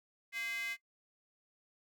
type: tone with high-pass filter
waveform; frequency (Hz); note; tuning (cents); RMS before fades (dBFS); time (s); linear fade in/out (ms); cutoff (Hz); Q
square; 230; A#3; -23; -39; 0.32-0.77; 50; 2100; 6.2
effects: noise-tail reverb RT60 0.1 s tail -20 dB re dry